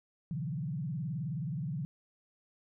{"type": "tone with vibrato", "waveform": "sine", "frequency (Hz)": 150, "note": "D3", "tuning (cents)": 37, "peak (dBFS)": -33, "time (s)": [0.31, 1.85], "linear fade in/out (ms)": 0, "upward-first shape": "sine", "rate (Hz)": 19, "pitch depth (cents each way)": 300, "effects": []}